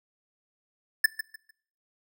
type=tone with echo; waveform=square; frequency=1751 Hz; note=A6; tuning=9 cents flat; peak=-16 dBFS; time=1.04-1.06 s; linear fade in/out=5 ms; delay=150 ms; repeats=3; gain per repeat=-12 dB; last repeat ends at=1.51 s; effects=noise-tail reverb RT60 0.6 s tail -21 dB re dry